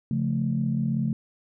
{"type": "chord", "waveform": "sine", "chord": "Db augmented", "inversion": "none", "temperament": "equal", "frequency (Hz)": [138.59, 174.61, 220], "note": ["Db3", "F3", "A3"], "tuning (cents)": [0, 0, 0], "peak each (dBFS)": [-26, -29, -26], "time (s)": [0.11, 1.13], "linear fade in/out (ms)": 2, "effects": ["tanh soft clip ceiling -13 dBFS"]}